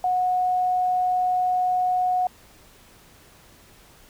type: tone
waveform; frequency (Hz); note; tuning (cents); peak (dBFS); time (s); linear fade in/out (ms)
sine; 731; F#5; -21; -19; 0.04-2.27; 2
effects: pink hiss -52 dBFS RMS until 4.09 s